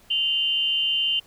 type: tone pair together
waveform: sine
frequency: 2812 / 3073 Hz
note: F7 / G7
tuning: +11 / -35 cents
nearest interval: major second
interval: 154 cents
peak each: -23 dBFS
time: 0.1-1.2 s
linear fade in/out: 10 ms
effects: pink hiss -55 dBFS RMS until 1.26 s